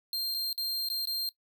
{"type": "tone with dropouts", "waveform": "45% pulse", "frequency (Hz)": 4186, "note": "C8", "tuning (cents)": 0, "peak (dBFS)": -29, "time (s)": [0.13, 1.29], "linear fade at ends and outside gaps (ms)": 1, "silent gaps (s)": [[0.342, 0.346], [0.529, 0.578], [0.887, 0.9], [1.054, 1.072]], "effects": ["noise-tail reverb RT60 0.1 s tail -18 dB re dry"]}